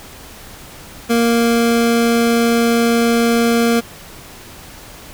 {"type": "tone", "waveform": "25% pulse", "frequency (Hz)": 233.1, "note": "A#3", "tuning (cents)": 0, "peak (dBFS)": -8, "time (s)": [1.09, 3.81], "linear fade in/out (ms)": 20, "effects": ["pink hiss -37 dBFS RMS until 5.13 s"]}